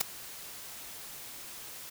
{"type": "noise with ADSR envelope", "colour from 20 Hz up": "white", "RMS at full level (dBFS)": -24, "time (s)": [0, 1.9], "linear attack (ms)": 12, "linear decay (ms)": 4, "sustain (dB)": -21, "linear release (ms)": 10, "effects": []}